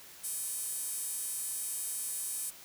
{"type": "tone with high-pass filter", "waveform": "square", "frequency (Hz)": 344.2, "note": "F4", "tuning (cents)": -25, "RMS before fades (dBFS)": -37, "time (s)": [0.23, 2.51], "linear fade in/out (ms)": 20, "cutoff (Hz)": 9400, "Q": 2.8, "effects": ["white hiss -52 dBFS RMS until 2.64 s", "high-pass 60 Hz 12 dB/octave"]}